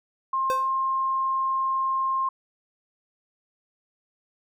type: tone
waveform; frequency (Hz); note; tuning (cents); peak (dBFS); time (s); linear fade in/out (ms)
sine; 1062; C6; +25; -22; 0.33-2.29; 5
type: tone with exponential decay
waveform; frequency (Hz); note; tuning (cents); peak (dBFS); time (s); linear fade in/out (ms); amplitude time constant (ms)
square; 517; C5; -21; -24; 0.5-0.72; 0; 46
effects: none